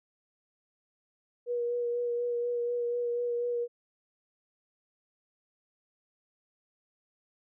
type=tone with vibrato; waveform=sine; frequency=480 Hz; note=B4; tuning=49 cents flat; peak=-28 dBFS; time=1.46-3.68 s; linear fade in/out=50 ms; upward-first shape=sine; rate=4.1 Hz; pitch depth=17 cents each way; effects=none